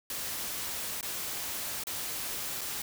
white noise with dropouts, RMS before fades -36 dBFS, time 0.1-2.82 s, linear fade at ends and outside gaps 2 ms, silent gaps 1.011-1.028 / 1.837-1.869 / 2.61-2.614 s, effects none

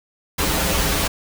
pink noise with comb filter, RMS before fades -20 dBFS, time 0.38-1.08 s, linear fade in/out 10 ms, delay 8.4 ms, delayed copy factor -0.85, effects none

